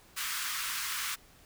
pink high-pass noise, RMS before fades -35 dBFS, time 0.16-1.16 s, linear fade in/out 20 ms, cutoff 1100 Hz, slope 48 dB/octave, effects pink hiss -59 dBFS RMS until 1.45 s

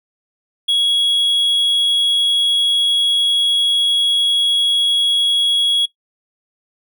triangle tone, 3331 Hz, G#7, 4 cents sharp, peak -11 dBFS, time 0.68-5.86 s, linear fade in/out 10 ms, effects noise-tail reverb RT60 0.1 s tail -17 dB re dry

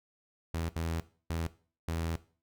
sawtooth tone bursts at uneven times, 82.41 Hz, E2, in tune, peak -28 dBFS, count 4, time 0.54-0.69 / 0.76-1 / 1.3-1.47 / 1.88-2.16 s, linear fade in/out 0 ms, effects noise-tail reverb RT60 0.4 s tail -17 dB re dry

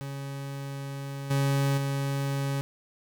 40% pulse tone with level steps, 138.6 Hz, C#3, in tune, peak -33 / -22 / -26 dBFS, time 0.01-2.61 s, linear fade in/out 0 ms, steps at 1.3 / 1.77 s, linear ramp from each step 10 ms, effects none

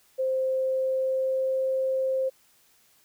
sine tone with pitch glide, 523.3 to 526.6 Hz, C5 to C5, 0 to +11 cents, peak -23 dBFS, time 0.18-2.3 s, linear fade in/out 20 ms, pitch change +11 cents, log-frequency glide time 0.44-1.69 s, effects white hiss -62 dBFS RMS until 3.04 s

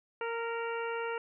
harmonic tone with a mistuned harmonic, 462.3 Hz, A#4, 14 cents flat, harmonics 1 / 2 / 3 / 4 / 5 / 6, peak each -35 / -39 / -40 / -46 / -46 / -46 dBFS, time 0.21-1.18 s, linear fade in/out 2 ms, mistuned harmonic 4, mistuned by +19 cents, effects none

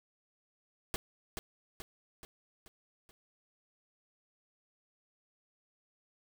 pink noise with echo, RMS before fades -35 dBFS, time 0.94-0.96 s, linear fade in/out 0 ms, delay 430 ms, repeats 5, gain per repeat -5 dB, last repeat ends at 3.11 s, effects none

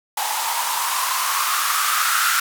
violet noise with band-pass filter sweep, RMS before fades -21 dBFS, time 0.17-2.4 s, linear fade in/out 5 ms, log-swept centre 840 to 1400 Hz, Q 7.3, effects none

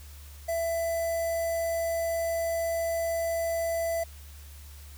square tone with notch filter, 666 Hz, E5, 18 cents sharp, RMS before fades -29 dBFS, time 0.48-4.04 s, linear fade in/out 10 ms, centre 3200 Hz, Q 0.7, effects added 72 Hz sine -44 dBFS peak until 4.97 s + white hiss -53 dBFS RMS until 4.97 s

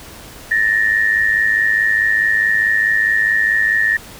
sine tone pair together, 1760 / 1864.7 Hz, A6 / A#6, 0 / 0 cents, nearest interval minor second, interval 100 cents, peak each -15 dBFS, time 0.51-3.97 s, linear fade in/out 5 ms, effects pink hiss -37 dBFS RMS until 4.19 s

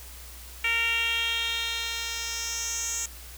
10% pulse tone with band-pass filter sweep, 461.2 Hz, A#4, 19 cents flat, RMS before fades -29 dBFS, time 0.64-3.06 s, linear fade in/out 5 ms, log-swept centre 2500 to 7000 Hz, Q 3.8, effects added 61 Hz sine -44 dBFS peak until 3.37 s + white hiss -46 dBFS RMS until 3.37 s

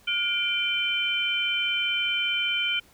sine tone cluster, 1430 / 2365 / 3075 Hz, F6 / D7 / G7, +41 / +12 / -34 cents, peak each -32 / -27 / -26 dBFS, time 0.07-2.8 s, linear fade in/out 10 ms, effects pink hiss -57 dBFS RMS until 2.93 s

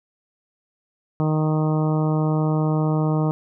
harmonic tone, 155.1 Hz, D#3, 5 cents flat, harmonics 1 / 2 / 3 / 4 / 5 / 6 / 7 / 8, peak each -19 / -25 / -29 / -31 / -33 / -35 / -36 / -37 dBFS, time 1.2-3.31 s, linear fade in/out 0 ms, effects none

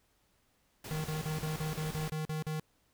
pink noise, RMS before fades -44 dBFS, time 0.84-2.1 s, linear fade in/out 5 ms
square tone bursts, 155.56 Hz, D#3, in tune, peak -34 dBFS, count 10, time 0.91-2.597 s, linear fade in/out 0 ms, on 130 ms, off 43 ms
effects pink hiss -72 dBFS RMS until 2.93 s

